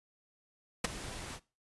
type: noise with ADSR envelope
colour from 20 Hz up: pink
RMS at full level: -26 dBFS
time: 0.84-1.4 s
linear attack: 7 ms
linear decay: 14 ms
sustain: -17 dB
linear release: 60 ms
effects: noise-tail reverb RT60 0.3 s tail -20 dB re dry + resampled to 24000 Hz